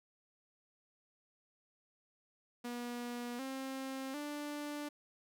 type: tone with pitch steps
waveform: sawtooth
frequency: 241.4 / 266.3 / 293.8 Hz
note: B3 / C4 / D4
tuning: -39 / +31 / +1 cents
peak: -36 dBFS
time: 2.64-4.89 s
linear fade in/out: 10 ms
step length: 750 ms
effects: none